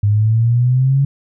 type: exponential sweep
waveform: sine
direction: up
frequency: 101.5 to 140.4 Hz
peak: -10 dBFS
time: 0.03-1.05 s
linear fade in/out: 5 ms
effects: none